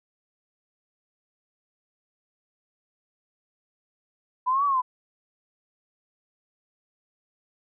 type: exponential two-way sweep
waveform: sine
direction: up then down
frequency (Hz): 987 to 1159 to 987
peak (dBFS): -20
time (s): 4.46-4.82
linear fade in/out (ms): 20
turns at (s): 4.65
effects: none